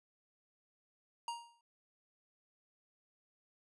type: tone with exponential decay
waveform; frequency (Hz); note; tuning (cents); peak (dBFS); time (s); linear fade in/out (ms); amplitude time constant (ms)
square; 939; A#5; +12; -36; 1.28-1.61; 2; 71
effects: resampled to 24000 Hz